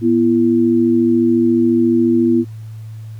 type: tone pair together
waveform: sine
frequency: 243.1 / 337.3 Hz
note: B3 / E4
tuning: -27 / +40 cents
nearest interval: tritone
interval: 567 cents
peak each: -13 dBFS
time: 0.01-2.45 s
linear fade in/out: 50 ms
effects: added 110 Hz sine -28 dBFS peak until 3.19 s + pink hiss -52 dBFS RMS until 3.19 s